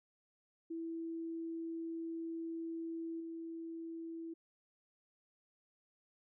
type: tone with level steps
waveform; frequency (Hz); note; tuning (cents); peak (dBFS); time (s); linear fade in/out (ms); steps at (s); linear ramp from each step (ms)
sine; 329.6; E4; 0; -39 / -42; 0.7-4.34; 10; 3.2; 5
effects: none